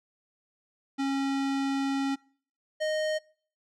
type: tone pair in turn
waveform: square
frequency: 273.5 / 619.3 Hz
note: C#4 / D#5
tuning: -23 / -8 cents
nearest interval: octave + major second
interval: 1415 cents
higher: second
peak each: -27 / -27 dBFS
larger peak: neither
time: 0.98-2.16 / 2.8-3.19 s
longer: first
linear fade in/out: 20 ms
effects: noise-tail reverb RT60 0.5 s tail -25 dB re dry + low-pass 6000 Hz 12 dB/octave